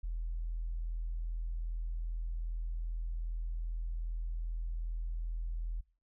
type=tone; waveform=sine; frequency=41.26 Hz; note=E1; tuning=2 cents sharp; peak=-33 dBFS; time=0.03-5.81 s; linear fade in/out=10 ms; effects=noise-tail reverb RT60 0.4 s tail -24 dB re dry + tanh soft clip ceiling -29 dBFS